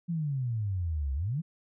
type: exponential two-way sweep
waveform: sine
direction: down then up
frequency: 175.3 to 65.41 to 175.3 Hz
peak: -28 dBFS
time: 0.08-1.42 s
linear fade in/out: 20 ms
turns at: 1.14 s
effects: none